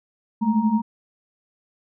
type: tone cluster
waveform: sine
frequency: 209.5 / 221.3 / 936 Hz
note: G#3 / A3 / A#5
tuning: +15 / +10 / +7 cents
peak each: -22 / -19 / -27 dBFS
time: 0.41-0.82 s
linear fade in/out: 20 ms
effects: none